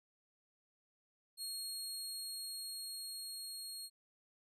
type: tone with level ramp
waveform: 25% pulse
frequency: 4282 Hz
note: C8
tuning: 39 cents sharp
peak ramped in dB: -36 to -40 dBFS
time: 1.37-3.9 s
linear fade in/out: 50 ms
effects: none